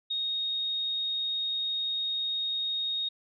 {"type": "tone", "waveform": "sine", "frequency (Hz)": 3729, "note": "A#7", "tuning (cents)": 0, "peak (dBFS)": -28, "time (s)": [0.1, 3.09], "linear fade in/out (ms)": 10, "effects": []}